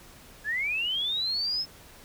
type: linear sweep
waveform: sine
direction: up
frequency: 1635 to 5274 Hz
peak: -26 dBFS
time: 0.44-1.66 s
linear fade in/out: 50 ms
effects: pink hiss -51 dBFS RMS until 2.04 s